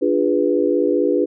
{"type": "chord", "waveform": "sine", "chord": "D diminished seventh", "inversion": "none", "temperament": "equal with one note detuned", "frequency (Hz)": [293.7, 349.2, 409.4, 493.9], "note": ["D4", "F4", "Ab4", "Cb5"], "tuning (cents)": [0, 0, -25, 0], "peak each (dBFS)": -20, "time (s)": [0.01, 1.26], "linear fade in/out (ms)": 20, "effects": []}